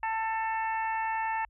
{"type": "harmonic tone with a mistuned harmonic", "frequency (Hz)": 445.1, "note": "A4", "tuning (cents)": 20, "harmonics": [2, 3, 4, 5, 6], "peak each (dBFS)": [-29, -43, -36, -42, -43], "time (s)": [0.03, 1.45], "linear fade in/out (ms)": 2, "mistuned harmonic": 5, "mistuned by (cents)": -21, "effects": ["added 50 Hz sine -58 dBFS peak until 1.49 s"]}